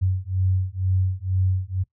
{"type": "beating tone pair", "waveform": "sine", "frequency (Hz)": [92.5, 94.6], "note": ["F#2", "F#2"], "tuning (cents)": [0, 39], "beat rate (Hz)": 2.1, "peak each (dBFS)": -23, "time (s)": [0.01, 1.84], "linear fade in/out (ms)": 20, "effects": ["noise-tail reverb RT60 0.1 s tail -19 dB re dry"]}